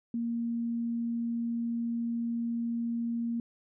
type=tone; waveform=sine; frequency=233.5 Hz; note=A#3; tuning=3 cents sharp; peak=-29 dBFS; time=0.14-3.4 s; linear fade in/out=2 ms; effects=none